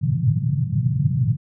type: band-pass noise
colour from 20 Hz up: white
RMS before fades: -20 dBFS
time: 0.01-1.37 s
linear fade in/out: 20 ms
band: 110 to 150 Hz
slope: 48 dB/octave
effects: none